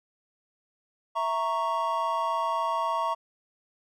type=chord; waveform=triangle; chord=A# diminished; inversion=second; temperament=equal; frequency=659.3 / 932.3 / 1108.7 Hz; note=E5 / A#5 / C#6; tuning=0 / 0 / 0 cents; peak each=-30 / -27 / -27 dBFS; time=1.15-3.15 s; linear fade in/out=20 ms; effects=none